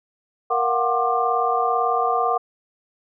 sine tone cluster, 467.6 / 703 / 741 / 1068 / 1190 Hz, A#4 / F5 / F#5 / C6 / D6, +5 / +11 / +2 / +35 / +22 cents, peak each -25 / -26 / -22 / -27 / -23 dBFS, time 0.5-2.38 s, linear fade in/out 10 ms, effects none

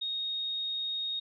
sine tone, 3729 Hz, A#7, in tune, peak -31 dBFS, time 0.01-1.2 s, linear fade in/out 10 ms, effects none

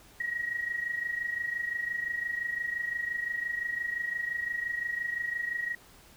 sine tone with amplitude modulation, 1900 Hz, A#6, 33 cents sharp, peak -27 dBFS, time 0.2-5.75 s, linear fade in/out 5 ms, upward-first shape sine, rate 25.8 Hz, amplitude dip 70%, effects pink hiss -56 dBFS RMS until 6.16 s

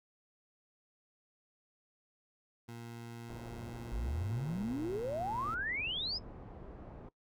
20% pulse tone, 117.2 Hz, A#2, 10 cents sharp, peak -40 dBFS, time 2.68-5.55 s, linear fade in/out 10 ms
pink low-pass noise, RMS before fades -49 dBFS, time 3.29-7.09 s, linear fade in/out 5 ms, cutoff 740 Hz, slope 12 dB/octave
sine exponential sweep, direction up, 47.37 to 5270 Hz, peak -34 dBFS, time 3.91-6.19 s, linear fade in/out 20 ms
effects noise-tail reverb RT60 0.1 s tail -19 dB re dry

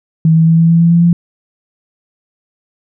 sine tone with pitch steps, 160.9 / 162.39 / 163.9 / 165.42 / 166.96 / 168.51 / 170.07 / 171.65 Hz, E3 / E3 / E3 / E3 / E3 / E3 / F3 / F3, -42 / -26 / -10 / +6 / +22 / +38 / -46 / -30 cents, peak -5 dBFS, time 0.25-1.13 s, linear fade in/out 2 ms, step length 110 ms, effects none

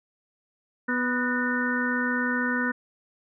harmonic tone with a mistuned harmonic, 246.9 Hz, B3, in tune, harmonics 1 / 2 / 4 / 5 / 6 / 7, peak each -27 / -35 / -35 / -38 / -28 / -30 dBFS, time 0.88-2.72 s, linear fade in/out 10 ms, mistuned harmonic 7, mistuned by +83 cents, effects none

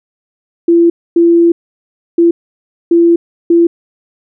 sine tone bursts at uneven times, 339.2 Hz, E4, 50 cents sharp, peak -4 dBFS, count 5, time 0.68-0.9 / 1.16-1.52 / 2.18-2.31 / 2.91-3.16 / 3.5-3.67 s, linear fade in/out 5 ms, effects none

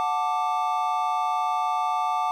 triangle chord, D major, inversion first, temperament just, 734.2 / 881 / 1174.7 Hz, F#5 / A5 / D6, -14 / +2 / 0 cents, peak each -25 dBFS, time 0-2.31 s, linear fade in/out 0 ms, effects none

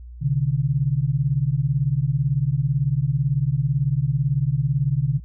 sine beating tone pair, 129.9 / 147.9 Hz, C3 / D3, -12 / +13 cents, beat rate 18 Hz, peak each -21 dBFS, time 0.21-5.2 s, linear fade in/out 20 ms, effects added 60 Hz sine -36 dBFS peak until 5.24 s

